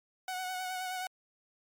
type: tone with vibrato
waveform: sawtooth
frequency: 740 Hz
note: F#5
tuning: in tune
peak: -31 dBFS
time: 0.28-1.07 s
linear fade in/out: 2 ms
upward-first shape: sine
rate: 9.5 Hz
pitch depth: 25 cents each way
effects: MP3 96 kbps